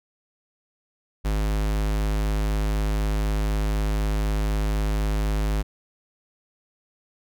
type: tone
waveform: square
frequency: 52 Hz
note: G#1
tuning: 3 cents sharp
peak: -22 dBFS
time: 1.24-5.63 s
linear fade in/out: 20 ms
effects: none